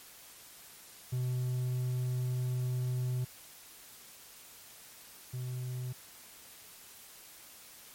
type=tone pair in turn; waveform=triangle; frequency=126 / 126 Hz; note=B2 / B2; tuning=+35 / +35 cents; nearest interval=unison; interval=0 cents; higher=neither; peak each=-28 / -33 dBFS; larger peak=first; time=1.12-3.25 / 5.33-5.93 s; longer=first; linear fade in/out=10 ms; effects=white hiss -53 dBFS RMS until 7.94 s + MP3 64 kbps

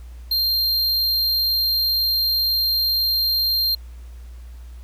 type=tone; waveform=square; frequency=4186 Hz; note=C8; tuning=in tune; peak=-18 dBFS; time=0.31-3.75 s; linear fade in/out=5 ms; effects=added 60 Hz sine -35 dBFS peak until 4.83 s + pink hiss -55 dBFS RMS until 4.83 s

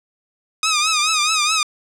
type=tone with vibrato; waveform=10% pulse; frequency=1244.5 Hz; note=D#6; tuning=in tune; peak=-7 dBFS; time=0.63-1.63 s; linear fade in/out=2 ms; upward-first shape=triangle; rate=4.7 Hz; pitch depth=100 cents each way; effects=low-pass 10000 Hz 12 dB/octave

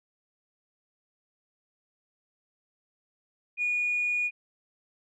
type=tone; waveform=sine; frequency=2449 Hz; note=D#7; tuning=28 cents flat; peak=-24 dBFS; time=3.57-4.31 s; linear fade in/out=50 ms; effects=tanh soft clip ceiling -20 dBFS

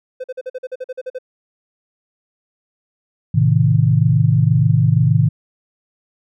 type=tone bursts; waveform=triangle; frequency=511 Hz; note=C5; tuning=41 cents flat; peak=-21 dBFS; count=12; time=0.2-1.187 s; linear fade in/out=10 ms; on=41 ms; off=45 ms
type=chord; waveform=sine; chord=A diminished; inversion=none; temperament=just; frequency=110 / 132 / 158.4 Hz; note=A2 / C3 / Eb3; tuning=0 / +16 / +31 cents; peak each=-15 dBFS; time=3.34-5.29 s; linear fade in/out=10 ms
effects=none

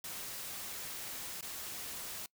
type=noise with dropouts; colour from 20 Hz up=white; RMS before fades=-43 dBFS; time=0.04-2.26 s; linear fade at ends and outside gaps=2 ms; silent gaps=1.41-1.426 s; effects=noise-tail reverb RT60 0.1 s tail -24 dB re dry

